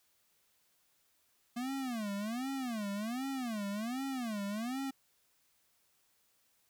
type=tone with vibrato; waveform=square; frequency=233.1 Hz; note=A#3; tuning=in tune; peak=-36 dBFS; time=1.56-4.91 s; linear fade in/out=10 ms; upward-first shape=sine; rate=1.3 Hz; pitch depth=270 cents each way; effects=white hiss -73 dBFS RMS until 6.69 s